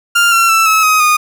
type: tone with pitch steps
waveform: 30% pulse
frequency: 1396.9 / 1361.8 / 1327.7 / 1294.4 / 1261.9 / 1230.2 Hz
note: F6 / F6 / E6 / E6 / D#6 / D#6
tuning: 0 / -44 / +12 / -32 / +24 / -20 cents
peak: -5 dBFS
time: 0.15-1.17 s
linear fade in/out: 10 ms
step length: 170 ms
effects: none